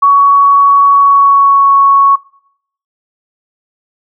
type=tone with pitch glide; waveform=sine; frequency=1122 to 1109.1 Hz; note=C#6 to C#6; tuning=+21 to +1 cents; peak=-3 dBFS; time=0.02-2.16 s; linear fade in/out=10 ms; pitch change=-20 cents; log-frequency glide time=0.95-1.75 s; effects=noise-tail reverb RT60 0.7 s tail -23 dB re dry